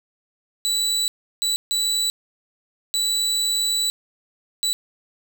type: tone bursts at uneven times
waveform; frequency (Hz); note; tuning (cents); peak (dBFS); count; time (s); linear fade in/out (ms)
30% pulse; 3951; B7; 0; -17; 5; 0.65-1.08 / 1.42-1.56 / 1.71-2.1 / 2.94-3.9 / 4.63-4.73; 0
effects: none